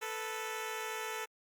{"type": "tone pair together", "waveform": "10% pulse", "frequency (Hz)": [440, 493.9], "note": ["A4", "B4"], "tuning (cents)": [0, 0], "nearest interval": "major second", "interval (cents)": 200, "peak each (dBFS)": [-30, -35], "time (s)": [0.01, 1.26], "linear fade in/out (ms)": 20, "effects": ["Opus 48 kbps"]}